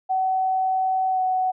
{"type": "tone with pitch glide", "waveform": "sine", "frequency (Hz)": [755, 745.5], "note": ["F#5", "F#5"], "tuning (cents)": [35, 13], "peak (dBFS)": -19, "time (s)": [0.09, 1.52], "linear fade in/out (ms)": 20, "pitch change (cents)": -22, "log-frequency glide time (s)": [1.1, 1.2], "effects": []}